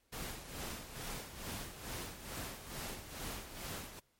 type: noise with tremolo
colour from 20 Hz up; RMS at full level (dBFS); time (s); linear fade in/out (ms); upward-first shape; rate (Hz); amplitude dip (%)
pink; -42; 0.12-4; 10; sine; 2.3; 65
effects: pink hiss -75 dBFS RMS until 4.19 s + MP3 64 kbps